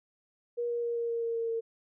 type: tone with pitch steps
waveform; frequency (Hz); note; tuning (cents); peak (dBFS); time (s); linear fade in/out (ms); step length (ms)
sine; 476.9 / 473.9 / 470.9 / 467.9 / 464.9 / 462 / 459.1 / 456.2; A#4 / A#4 / A#4 / A#4 / A#4 / A#4 / A#4 / A#4; +39 / +28 / +18 / +6 / -5 / -16 / -26 / -37; -29; 0.57-1.61; 20; 130
effects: none